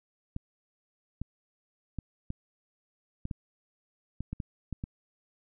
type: clicks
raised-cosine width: 5 ms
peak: -22 dBFS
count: 11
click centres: 0.364 / 1.216 / 1.987 / 2.304 / 3.254 / 3.312 / 4.206 / 4.33 / 4.402 / 4.727 / 4.839 s
effects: none